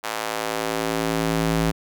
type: tone with high-pass filter sweep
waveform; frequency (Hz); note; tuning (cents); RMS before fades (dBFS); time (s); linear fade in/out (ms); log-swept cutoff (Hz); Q
square; 55; A1; 0; -24; 0.03-1.72; 20; 840 to 120; 0.91
effects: none